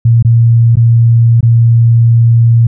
sine tone with dropouts, 116.3 Hz, A#2, 4 cents flat, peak -3 dBFS, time 0.05-2.67 s, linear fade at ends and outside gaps 5 ms, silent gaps 0.226-0.248 / 0.756-0.769 / 1.408-1.428 s, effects none

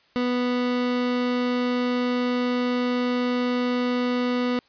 30% pulse tone, 246.9 Hz, B3, in tune, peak -19 dBFS, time 0.16-4.59 s, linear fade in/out 0 ms, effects white hiss -60 dBFS RMS until 4.68 s + resampled to 11025 Hz

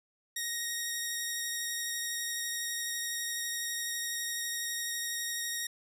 10% pulse tone with vibrato, 1874 Hz, A#6, 9 cents sharp, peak -24 dBFS, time 0.36-5.67 s, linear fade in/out 5 ms, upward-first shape triangle, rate 12 Hz, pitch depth 13 cents each way, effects none

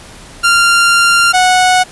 sawtooth tone pair in turn, 1389 / 735.8 Hz, F6 / F#5, -10 / -10 cents, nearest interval major seventh, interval 1100 cents, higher first, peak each -3 dBFS, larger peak neither, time 0.43-1.33 / 1.33-1.84 s, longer first, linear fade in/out 20 ms, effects pink hiss -35 dBFS RMS until 1.91 s + resampled to 24000 Hz

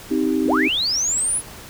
sine chord, C minor, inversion none, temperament just, 261.6 / 314 / 392.4 Hz, C4 / Eb4 / G4, 0 / +16 / +2 cents, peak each -21 / -20 / -24 dBFS, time 0.1-0.69 s, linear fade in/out 20 ms
sine linear sweep, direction up, 84.6 to 10410 Hz, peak -18 dBFS, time 0.45-1.42 s, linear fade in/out 50 ms
effects pink hiss -39 dBFS RMS until 1.69 s

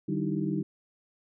sine tone cluster, 151.8 / 193.4 / 300.5 / 320.3 / 386.7 Hz, D#3 / G3 / D4 / E4 / G4, -42 / -23 / +40 / -50 / -24 cents, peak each -33 / -31 / -34 / -33 / -39 dBFS, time 0.08-0.63 s, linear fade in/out 10 ms, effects none

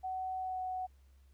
sine tone with pitch glide, 750 to 742.2 Hz, F#5 to F#5, +23 to +5 cents, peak -35 dBFS, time 0.03-0.87 s, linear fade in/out 20 ms, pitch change -18 cents, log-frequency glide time 0.39-0.6 s, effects added 67 Hz sine -59 dBFS peak until 1.33 s + pink hiss -75 dBFS RMS until 1.33 s

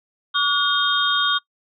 sine tone cluster, 1143 / 1444 / 3222 / 3683 Hz, D6 / F#6 / G7 / A#7, -47 / -43 / +47 / -22 cents, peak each -22 dBFS, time 0.34-1.39 s, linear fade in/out 20 ms, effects noise-tail reverb RT60 0.1 s tail -22 dB re dry

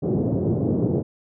pink band-pass noise, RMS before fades -22 dBFS, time 0.02-1.03 s, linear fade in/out 20 ms, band 110 to 470 Hz, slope 24 dB/octave, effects none

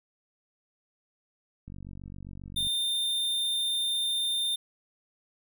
click train, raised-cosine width 5 ms, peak -31 dBFS, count 48, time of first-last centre 1.68-2.669 s, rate 47.5 Hz
square tone, 3614 Hz, A7, 46 cents sharp, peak -27 dBFS, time 2.56-4.56 s, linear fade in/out 10 ms
effects none

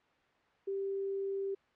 sine tone, 392 Hz, G4, in tune, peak -33 dBFS, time 0.67-1.55 s, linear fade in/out 10 ms, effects white hiss -68 dBFS RMS until 1.75 s + low-pass 2000 Hz 12 dB/octave

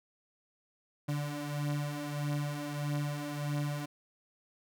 35% pulse beating tone pair, 145.1 / 146.7 Hz, D3 / D3, -21 / -2 cents, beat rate 1.6 Hz, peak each -36 / -33 dBFS, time 1.08-3.86 s, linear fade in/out 10 ms, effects none

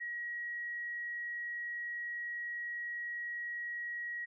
sine tone, 1905 Hz, A#6, 37 cents sharp, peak -37 dBFS, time 0-4.26 s, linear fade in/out 20 ms, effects none

